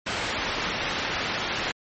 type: low-pass noise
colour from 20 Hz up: white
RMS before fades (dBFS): -29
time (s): 0.06-1.72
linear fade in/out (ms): 10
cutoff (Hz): 2900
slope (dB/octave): 12
effects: MP3 32 kbps